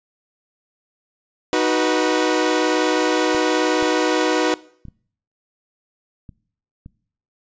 sawtooth chord, B major, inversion first, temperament equal with one note detuned, 311.1 / 370 / 489.3 Hz, D#4 / F#4 / B4, 0 / 0 / -16 cents, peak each -17 dBFS, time 1.53-4.54 s, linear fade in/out 0 ms
clicks, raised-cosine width 5 ms, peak -25 dBFS, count 6, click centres 3.348 / 3.826 / 4.853 / 4.884 / 6.292 / 6.861 s
effects noise-tail reverb RT60 0.6 s tail -21 dB re dry + resampled to 16000 Hz

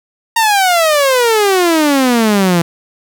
sawtooth exponential sweep, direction down, 932.3 to 166 Hz, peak -5 dBFS, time 0.36-2.62 s, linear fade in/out 5 ms, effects none

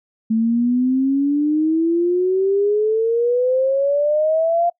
sine exponential sweep, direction up, 220 to 698.5 Hz, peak -14 dBFS, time 0.3-4.7 s, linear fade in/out 10 ms, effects noise-tail reverb RT60 0.1 s tail -23 dB re dry

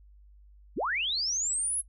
sine linear sweep, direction up, 123.5 to 10900 Hz, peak -27 dBFS, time 0.76-1.82 s, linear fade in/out 20 ms, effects noise-tail reverb RT60 0.1 s tail -23 dB re dry + added 50 Hz sine -52 dBFS peak until 1.88 s

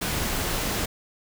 pink noise, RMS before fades -27 dBFS, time 0.01-0.86 s, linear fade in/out 10 ms, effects none

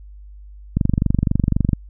click train, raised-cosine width 5 ms, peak -4 dBFS, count 24, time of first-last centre 0.77-1.732 s, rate 23.9 Hz, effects added 50 Hz sine -37 dBFS peak until 1.89 s

